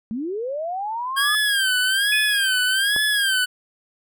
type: linear sweep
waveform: sine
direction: up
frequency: 207.7 to 1244.5 Hz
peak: -24 dBFS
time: 0.11-1.35 s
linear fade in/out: 0 ms
type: tone with vibrato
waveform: 25% pulse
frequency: 1600 Hz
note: G6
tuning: 35 cents sharp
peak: -14 dBFS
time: 1.16-3.46 s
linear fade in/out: 20 ms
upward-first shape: sine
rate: 1.2 Hz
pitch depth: 120 cents each way
type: tone with exponential decay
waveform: sine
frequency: 2489 Hz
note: D#7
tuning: in tune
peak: -18 dBFS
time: 2.12-2.77 s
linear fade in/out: 5 ms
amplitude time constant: 140 ms
type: click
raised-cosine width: 1 ms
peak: -17 dBFS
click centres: 2.963 s
effects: none